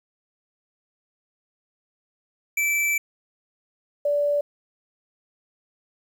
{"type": "tone pair in turn", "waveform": ["square", "sine"], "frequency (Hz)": [2323, 580.8], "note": ["D7", "D5"], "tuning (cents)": [-20, -19], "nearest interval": "2 octaves", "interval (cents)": 2399, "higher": "first", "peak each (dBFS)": [-21, -19], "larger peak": "second", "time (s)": [[2.57, 2.98], [4.05, 4.41]], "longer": "first", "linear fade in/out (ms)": 5, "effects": ["9-bit"]}